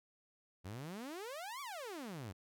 sawtooth exponential two-way sweep, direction up then down, 87 to 1174.7 to 87 Hz, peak -40 dBFS, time 0.64-2.33 s, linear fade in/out 20 ms, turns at 1.61 s, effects none

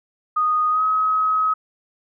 sine tone with pitch glide, 1239 to 1273.1 Hz, D#6 to D#6, -8 to +39 cents, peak -16 dBFS, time 0.36-1.54 s, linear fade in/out 10 ms, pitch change +47 cents, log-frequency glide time 0.7-0.83 s, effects none

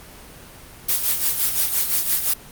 blue noise with tremolo, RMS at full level -18 dBFS, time 0.88-2.34 s, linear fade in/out 10 ms, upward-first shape sine, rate 5.8 Hz, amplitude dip 60%, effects pink hiss -42 dBFS RMS until 2.51 s + Opus 24 kbps

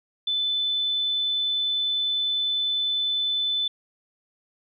sine tone, 3510 Hz, A7, 5 cents flat, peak -22 dBFS, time 0.27-3.68 s, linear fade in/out 5 ms, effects none

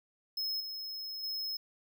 square tone with level steps, 5170 Hz, E8, 34 cents flat, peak -33 / -39 / -35 dBFS, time 0.37-1.57 s, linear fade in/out 5 ms, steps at 0.6 / 1.23 s, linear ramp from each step 5 ms, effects none

